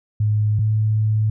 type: tone pair in turn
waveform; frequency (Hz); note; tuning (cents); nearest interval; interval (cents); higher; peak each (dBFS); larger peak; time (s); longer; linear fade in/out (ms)
sine; 106.1 / 108.08; G#2 / A2; +38 / -30; unison; 32; second; -15 / -15; neither; 0.2-0.59 / 0.59-1.3; second; 5
effects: none